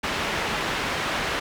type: low-pass noise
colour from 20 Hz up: white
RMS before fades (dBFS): -27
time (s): 0.03-1.4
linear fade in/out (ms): 10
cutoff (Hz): 2400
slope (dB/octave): 12
effects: none